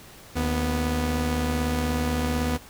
sawtooth tone pair together, 76.17 / 245.9 Hz, D#2 / B3, -36 / -7 cents, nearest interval octave + minor sixth, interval 2029 cents, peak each -22 dBFS, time 0.35-2.58 s, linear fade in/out 20 ms, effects pink hiss -47 dBFS RMS until 2.69 s

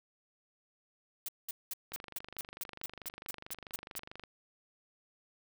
blue noise bursts, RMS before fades -39 dBFS, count 13, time 1.26-3.985 s, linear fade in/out 2 ms, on 25 ms, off 200 ms
click train, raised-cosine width 0.3 ms, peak -29 dBFS, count 58, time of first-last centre 1.92-4.237 s, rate 24.6 Hz
effects none

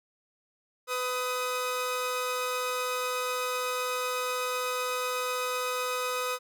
sawtooth tone pair together, 501.2 / 1257 Hz, B4 / D#6, +25 / +17 cents, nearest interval octave + major third, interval 1592 cents, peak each -28 dBFS, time 0.87-6.39 s, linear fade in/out 50 ms, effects none

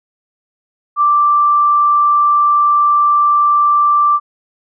sine tone, 1174.7 Hz, D6, in tune, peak -8 dBFS, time 0.96-4.2 s, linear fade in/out 50 ms, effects none

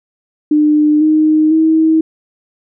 sine tone with pitch steps, 301 / 309.8 / 318.9 Hz, D4 / D#4 / D#4, +43 / -7 / +43 cents, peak -7 dBFS, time 0.51-2.01 s, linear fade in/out 5 ms, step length 500 ms, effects none

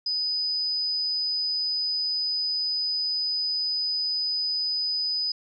sine tone, 4991 Hz, D#8, 5 cents sharp, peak -24 dBFS, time 0.06-5.32 s, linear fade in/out 5 ms, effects none

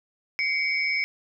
sine tone cluster, 2098 / 2258 / 5240 Hz, C7 / C#7 / E8, +4 / +31 / -11 cents, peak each -29 / -24 / -33 dBFS, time 0.39-1.04 s, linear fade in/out 0 ms, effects none

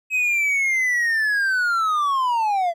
triangle linear sweep, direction down, 2555 to 660 Hz, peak -16 dBFS, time 0.1-2.74 s, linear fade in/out 50 ms, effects none

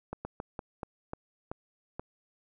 slowing click train, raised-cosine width 1 ms, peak -22 dBFS, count 8, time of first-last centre 0.13-1.995 s, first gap 120 ms, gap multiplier 1.26, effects none

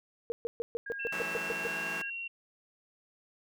sine tone bursts, 466.2 Hz, A#4, in tune, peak -30 dBFS, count 10, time 0.3-1.67 s, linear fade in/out 0 ms, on 20 ms, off 130 ms
sine tone with tremolo, 1626 Hz, G#6, 37 cents flat, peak -37 dBFS, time 0.86-2.1 s, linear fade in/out 5 ms, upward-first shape sine, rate 1.3 Hz, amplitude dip 25%
sine tone with pitch glide, 2689 to 2741 Hz, E7 to F7, +34 to -33 cents, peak -36 dBFS, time 0.99-2.28 s, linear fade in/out 10 ms, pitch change +33 cents, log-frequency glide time 1.28-1.79 s
5% pulse chord, F# minor seventh, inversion third, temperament equal with one note detuned, 164.81 / 185 / 215.7 / 277.2 Hz, E3 / F#3 / A3 / C#4, 0 / 0 / -34 / 0 cents, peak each -31 / -34 / -31 / -36 dBFS, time 1.12-2.02 s, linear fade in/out 5 ms
effects none

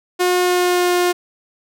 sawtooth tone with pitch glide, 360 to 355.7 Hz, F#4 to F4, -47 to +32 cents, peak -10 dBFS, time 0.19-1.13 s, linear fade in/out 20 ms, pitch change -21 cents, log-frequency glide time 0.42-0.93 s, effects none

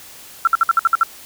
sine tone bursts, 1352 Hz, E6, 43 cents sharp, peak -9 dBFS, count 8, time 0.45-1.033 s, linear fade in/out 2 ms, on 23 ms, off 57 ms, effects white hiss -40 dBFS RMS until 1.25 s

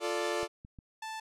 sawtooth chord, D minor, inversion first, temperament equal, 349.2 / 440 / 587.3 Hz, F4 / A4 / D5, 0 / 0 / 0 cents, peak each -31 dBFS, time 0-0.48 s, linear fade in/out 50 ms
clicks, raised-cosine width 5 ms, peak -36 dBFS, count 3, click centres 0.431 / 0.649 / 0.788 s
sawtooth tone, 880 Hz, A5, in tune, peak -34 dBFS, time 1.02-1.2 s, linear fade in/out 5 ms
effects low-pass 9000 Hz 12 dB/octave

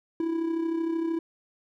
triangle tone with amplitude modulation, 329.6 Hz, E4, in tune, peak -21 dBFS, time 0.2-1.19 s, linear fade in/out 2 ms, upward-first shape sine, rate 33.1 Hz, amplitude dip 55%, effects none

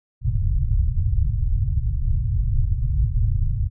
pink low-pass noise, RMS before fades -20 dBFS, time 0.21-3.7 s, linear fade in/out 50 ms, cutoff 130 Hz, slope 48 dB/octave, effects none

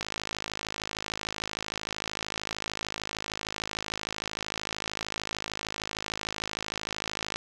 click train, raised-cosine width 0.2 ms, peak -14 dBFS, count 392, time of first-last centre 0.01-7.36 s, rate 53.2 Hz, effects none

